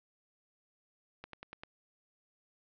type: slowing click train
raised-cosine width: 0.3 ms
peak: -28 dBFS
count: 5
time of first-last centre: 1.24-1.635 s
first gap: 93 ms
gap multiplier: 1.04
effects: low-pass 4000 Hz 12 dB/octave